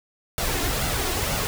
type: noise with flanger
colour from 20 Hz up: pink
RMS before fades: -25 dBFS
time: 0.38-1.47 s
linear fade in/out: 0 ms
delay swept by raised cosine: 1.4 to 2.9 ms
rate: 2.1 Hz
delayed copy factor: +0.5
effects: none